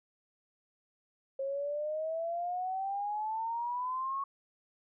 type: exponential sweep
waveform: sine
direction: up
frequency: 537 to 1108.7 Hz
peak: -32 dBFS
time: 1.39-4.24 s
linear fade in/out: 5 ms
effects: none